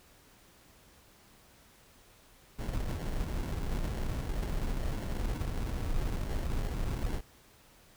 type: noise with sample-and-hold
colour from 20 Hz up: brown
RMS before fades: -33 dBFS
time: 2.58-7.21 s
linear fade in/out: 20 ms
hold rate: 1225 Hz
effects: pink hiss -60 dBFS RMS until 7.96 s